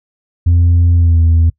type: tone with pitch glide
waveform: sine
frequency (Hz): 86 to 82.45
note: F2 to E2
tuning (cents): -26 to +1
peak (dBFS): -4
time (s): 0.46-1.5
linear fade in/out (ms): 10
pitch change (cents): -73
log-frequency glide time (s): 0.94-1.2
effects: noise-tail reverb RT60 0.1 s tail -23 dB re dry + tanh soft clip ceiling -5 dBFS